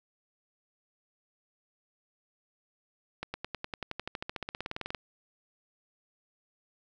accelerating click train, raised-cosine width 0.3 ms, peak -19 dBFS, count 25, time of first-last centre 3.23-4.948 s, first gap 110 ms, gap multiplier 0.96, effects none

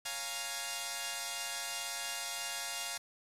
5% pulse chord, Bb minor seventh, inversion first, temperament equal, 554.4 / 698.5 / 830.6 / 932.3 Hz, Db5 / F5 / Ab5 / Bb5, 0 / 0 / 0 / 0 cents, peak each -35 / -29 / -31 / -31 dBFS, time 0.05-2.98 s, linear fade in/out 10 ms, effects resampled to 32000 Hz + 9-bit

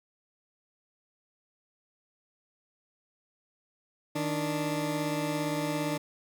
20% pulse tone pair together, 155.64 / 293.8 Hz, D#3 / D4, +1 / +1 cents, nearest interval major seventh, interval 1100 cents, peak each -28 / -26 dBFS, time 4.15-5.98 s, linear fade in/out 10 ms, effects none

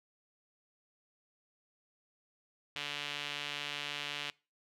sawtooth tone with band-pass filter, 145.3 Hz, D3, 18 cents flat, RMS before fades -40 dBFS, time 2.76-4.3 s, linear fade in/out 0 ms, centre 3000 Hz, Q 2.3, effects noise-tail reverb RT60 0.3 s tail -23 dB re dry

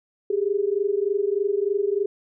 sine tone pair together, 392 / 415.3 Hz, G4 / G#4, 0 / 0 cents, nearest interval minor second, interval 100 cents, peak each -23 dBFS, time 0.3-2.06 s, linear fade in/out 5 ms, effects none

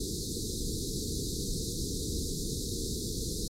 pink band-stop noise, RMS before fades -34 dBFS, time 0-3.48 s, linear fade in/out 5 ms, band 470 to 3800 Hz, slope 96 dB/octave, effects low-pass 10000 Hz 12 dB/octave + AAC 48 kbps

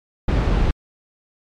brown noise, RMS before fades -17 dBFS, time 0.28-0.71 s, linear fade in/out 5 ms, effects low-pass 4000 Hz 12 dB/octave + MP3 96 kbps

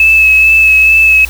sine tone with vibrato, 2600 Hz, E7, 24 cents flat, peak -3 dBFS, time 0-1.25 s, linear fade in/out 2 ms, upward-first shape sine, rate 2.3 Hz, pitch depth 21 cents each way, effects added 60 Hz sine -23 dBFS peak until 1.29 s + white hiss -29 dBFS RMS until 1.29 s

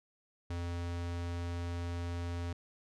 square tone, 86.4 Hz, F2, 18 cents flat, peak -36 dBFS, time 0.5-2.53 s, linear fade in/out 5 ms, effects low-pass 7000 Hz 12 dB/octave

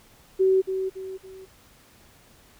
sine tone with echo, 379.6 Hz, F#4, 44 cents sharp, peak -16 dBFS, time 0.39-0.62 s, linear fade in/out 20 ms, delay 280 ms, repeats 3, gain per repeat -8 dB, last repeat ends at 1.46 s, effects pink hiss -55 dBFS RMS until 2.59 s

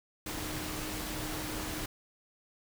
sine tone in noise, 307.5 Hz, D#4, 20 cents flat, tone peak -42 dBFS, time 0.26-1.86 s, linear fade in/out 5 ms, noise pink, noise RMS -38 dBFS, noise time 0.26-1.86 s, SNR -7 dB, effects none

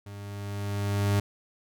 40% pulse tone with level ramp, 101.2 Hz, G#2, 44 cents flat, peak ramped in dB -39 to -20 dBFS, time 0.06-1.2 s, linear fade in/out 5 ms, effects none

